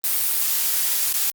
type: noise with dropouts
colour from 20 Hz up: blue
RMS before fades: -21 dBFS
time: 0.04-1.3 s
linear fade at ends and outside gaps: 0 ms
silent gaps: 1.127-1.141 s
effects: Opus 32 kbps